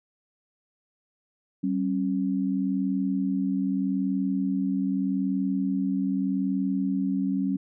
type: tone pair together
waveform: sine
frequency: 191.88 / 272.7 Hz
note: G3 / C#4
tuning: -37 / -28 cents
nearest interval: tritone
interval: 609 cents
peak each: -26 dBFS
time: 1.63-7.57 s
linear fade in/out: 10 ms
effects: none